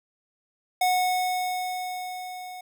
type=tone with level ramp; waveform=square; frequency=733 Hz; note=F#5; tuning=16 cents flat; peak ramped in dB=-20 to -38 dBFS; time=0.81-2.61 s; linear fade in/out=5 ms; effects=none